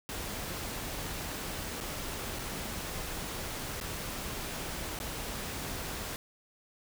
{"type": "noise with dropouts", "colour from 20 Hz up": "pink", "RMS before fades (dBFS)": -38, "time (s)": [0.09, 6.16], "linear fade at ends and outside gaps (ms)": 0, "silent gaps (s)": [[1.803, 1.809], [2.387, 2.392], [3.801, 3.812], [4.989, 5.001]], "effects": []}